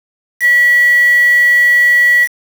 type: tone with quantisation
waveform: sine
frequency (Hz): 1942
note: B6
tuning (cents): -30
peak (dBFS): -6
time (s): 0.4-2.28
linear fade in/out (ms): 50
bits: 4
effects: none